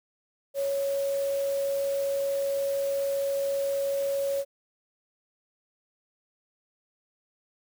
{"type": "tone in noise", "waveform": "sine", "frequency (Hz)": 555, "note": "C#5", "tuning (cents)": 2, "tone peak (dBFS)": -25, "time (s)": [0.54, 4.45], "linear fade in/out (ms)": 50, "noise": "white", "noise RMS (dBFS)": -43, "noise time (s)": [0.54, 4.45], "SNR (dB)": 15, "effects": []}